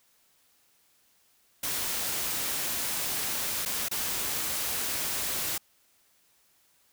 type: noise with dropouts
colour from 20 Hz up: white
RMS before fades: -31 dBFS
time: 1.63-5.58 s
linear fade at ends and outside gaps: 5 ms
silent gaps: 3.652-3.658 / 3.885-3.912 s
effects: white hiss -66 dBFS RMS until 6.92 s